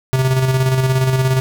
square tone with tremolo, 130.81 Hz, C3, in tune, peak -12 dBFS, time 0.13-1.4 s, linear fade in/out 0 ms, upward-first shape square, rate 17 Hz, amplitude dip 40%, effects none

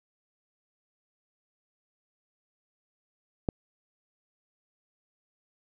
click, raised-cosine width 2 ms, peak -13 dBFS, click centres 3.488 s, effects none

